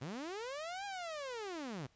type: linear two-way sweep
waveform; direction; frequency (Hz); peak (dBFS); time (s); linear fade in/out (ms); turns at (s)
sawtooth; up then down; 116.54 to 819 to 116.54; -37; 0.01-1.87; 10; 0.85
effects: pink hiss -71 dBFS RMS until 1.95 s + resampled to 16000 Hz